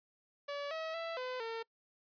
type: tone with pitch steps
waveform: sawtooth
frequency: 572 / 642 / 663 / 507 / 454.2 Hz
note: D5 / E5 / E5 / B4 / A#4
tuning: -46 / -46 / +10 / +45 / -45 cents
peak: -34 dBFS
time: 0.48-1.63 s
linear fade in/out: 10 ms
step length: 230 ms
effects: noise-tail reverb RT60 0.1 s tail -25 dB re dry + resampled to 11025 Hz